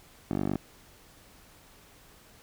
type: tone with band-pass filter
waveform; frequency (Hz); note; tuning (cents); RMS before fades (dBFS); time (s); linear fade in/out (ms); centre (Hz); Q
10% pulse; 49; G1; 0; -30; 0.31-0.56; 0; 330; 1
effects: pink hiss -56 dBFS RMS until 2.42 s